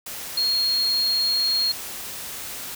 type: tone in noise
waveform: sine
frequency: 4268 Hz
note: C8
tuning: 34 cents sharp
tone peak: -19 dBFS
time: 0.37-1.72 s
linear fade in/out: 5 ms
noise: white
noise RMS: -34 dBFS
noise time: 0.06-2.75 s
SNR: +12 dB
effects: none